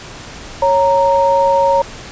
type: tone pair together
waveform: sine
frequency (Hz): 552.4 / 929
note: C#5 / A#5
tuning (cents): -6 / -6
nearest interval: major sixth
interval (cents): 900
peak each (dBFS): -12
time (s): 0.62-1.82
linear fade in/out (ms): 5
effects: pink hiss -32 dBFS RMS until 2.11 s + resampled to 16000 Hz